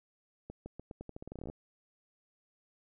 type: accelerating click train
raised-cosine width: 2 ms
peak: -30 dBFS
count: 18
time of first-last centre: 0.5-1.499 s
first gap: 160 ms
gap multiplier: 0.85
effects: none